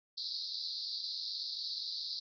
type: band-pass noise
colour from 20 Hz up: pink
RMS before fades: -40 dBFS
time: 0.17-2.2 s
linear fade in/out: 10 ms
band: 3900 to 5000 Hz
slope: 96 dB/octave
effects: none